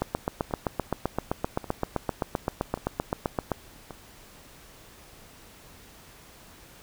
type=two click trains; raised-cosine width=1 ms; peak=-24 / -11 dBFS; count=4 / 28; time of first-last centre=0.51-3.908 / 0.02-3.517 s; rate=0.883 / 7.72 Hz; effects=pink hiss -51 dBFS RMS until 6.82 s